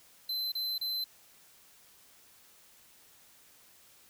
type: tone bursts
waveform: square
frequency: 4065 Hz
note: B7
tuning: 49 cents sharp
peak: -32 dBFS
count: 3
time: 0.29-1.042 s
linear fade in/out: 5 ms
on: 230 ms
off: 31 ms
effects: white hiss -60 dBFS RMS until 4.09 s